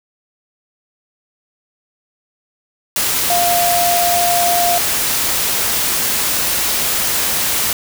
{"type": "tone in noise", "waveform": "sine", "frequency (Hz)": 699, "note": "F5", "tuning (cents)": 1, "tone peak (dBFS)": -14, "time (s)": [3.3, 4.78], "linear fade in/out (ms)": 2, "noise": "white", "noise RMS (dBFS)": -17, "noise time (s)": [2.96, 7.73], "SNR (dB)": 0, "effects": []}